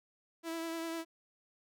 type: tone with vibrato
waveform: sawtooth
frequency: 329.6 Hz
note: E4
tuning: in tune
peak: -33 dBFS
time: 0.43-1.05 s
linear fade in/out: 50 ms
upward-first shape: sine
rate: 10 Hz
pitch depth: 20 cents each way
effects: none